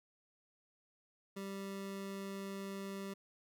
25% pulse tone, 196 Hz, G3, in tune, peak -38 dBFS, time 1.36-3.14 s, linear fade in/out 10 ms, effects none

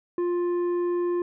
sine tone with tanh clipping, 350.8 Hz, F4, 8 cents sharp, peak -24 dBFS, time 0.18-1.22 s, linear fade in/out 2 ms, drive 7 dB, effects none

